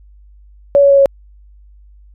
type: tone with pitch steps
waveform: sine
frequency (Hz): 565 / 560.4 / 555.9 / 551.5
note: C#5 / C#5 / C#5 / C#5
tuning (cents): +33 / +19 / +5 / -9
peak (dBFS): -5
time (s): 0.75-1.058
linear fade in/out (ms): 0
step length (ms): 77
effects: added 50 Hz sine -40 dBFS peak until 2.14 s